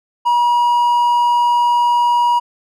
triangle tone, 960 Hz, B5, 49 cents flat, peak -9 dBFS, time 0.25-2.4 s, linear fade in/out 20 ms, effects none

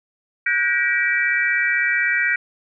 sine tone cluster, 1459 / 1595 / 1916 / 2317 Hz, F#6 / G6 / A#6 / D7, -25 / +30 / +47 / -24 cents, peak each -24 / -24 / -20 / -22 dBFS, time 0.46-2.36 s, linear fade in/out 5 ms, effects none

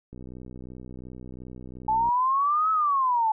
click train, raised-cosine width 3 ms, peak -29 dBFS, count 124, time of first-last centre 0.13-2.089 s, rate 62.8 Hz
sine exponential two-way sweep, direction up then down, 859 to 1304 to 859 Hz, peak -20 dBFS, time 1.88-3.32 s, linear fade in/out 5 ms, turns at 2.71 s
effects none

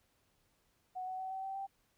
sine tone with pitch steps, 740 / 748.2 / 756.4 / 764.8 / 773.2 / 781.7 Hz, F#5 / F#5 / F#5 / G5 / G5 / G5, 0 / +19 / +38 / -43 / -24 / -5 cents, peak -38 dBFS, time 0.95-1.67 s, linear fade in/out 20 ms, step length 120 ms, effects pink hiss -75 dBFS RMS until 1.97 s

